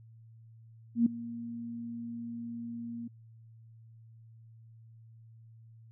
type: tone with ADSR envelope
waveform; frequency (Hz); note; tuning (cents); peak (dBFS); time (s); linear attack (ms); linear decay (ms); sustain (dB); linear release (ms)
sine; 234.2; A#3; +8; -19; 0.95-3.08; 110; 6; -18; 9
effects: added 113 Hz sine -52 dBFS peak until 5.91 s